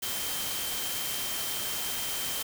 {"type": "tone in noise", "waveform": "sine", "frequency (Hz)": 3136, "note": "G7", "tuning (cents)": 0, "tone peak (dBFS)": -39, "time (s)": [0.02, 2.43], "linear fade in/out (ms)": 10, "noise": "white", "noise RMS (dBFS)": -33, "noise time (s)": [0.02, 2.43], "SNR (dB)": -9, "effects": []}